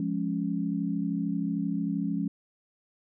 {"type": "chord", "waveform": "sine", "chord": "Db major", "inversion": "first", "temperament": "equal", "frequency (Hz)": [174.61, 207.7, 277.2], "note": ["F3", "Ab3", "Db4"], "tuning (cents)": [0, 0, 0], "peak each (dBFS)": -31, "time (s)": [0, 2.28], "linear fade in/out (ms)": 2, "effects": []}